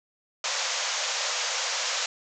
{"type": "band-pass noise", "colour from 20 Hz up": "white", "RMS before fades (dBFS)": -29, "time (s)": [0.44, 2.06], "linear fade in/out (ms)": 2, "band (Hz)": [480, 7200], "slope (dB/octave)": 96, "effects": []}